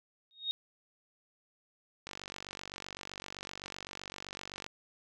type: tone with exponential growth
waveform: sine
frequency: 3729 Hz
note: A#7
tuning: in tune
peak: -27 dBFS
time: 0.31-0.51 s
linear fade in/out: 0 ms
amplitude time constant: 42 ms
type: click train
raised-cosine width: 0.2 ms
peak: -24 dBFS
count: 125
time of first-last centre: 2.07-4.664 s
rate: 47.8 Hz
effects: none